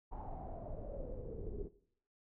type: noise with low-pass filter sweep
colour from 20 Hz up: brown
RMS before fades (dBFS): -44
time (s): 0.11-1.69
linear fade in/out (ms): 20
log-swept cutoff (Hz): 880 to 380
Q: 7.7
effects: noise-tail reverb RT60 0.6 s tail -17 dB re dry